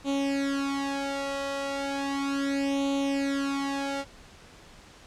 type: tone with flanger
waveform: sawtooth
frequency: 277.2 Hz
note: C#4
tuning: in tune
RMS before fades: -29 dBFS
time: 0.04-4.05 s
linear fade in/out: 50 ms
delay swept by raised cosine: 0.29 to 1.59 ms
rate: 0.35 Hz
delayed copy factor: +0.9
effects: pink hiss -51 dBFS RMS until 5.06 s + low-pass 7000 Hz 12 dB/octave